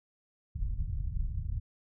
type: low-pass noise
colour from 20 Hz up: pink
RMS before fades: -33 dBFS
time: 0.55-1.6 s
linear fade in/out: 10 ms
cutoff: 110 Hz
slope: 24 dB/octave
effects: none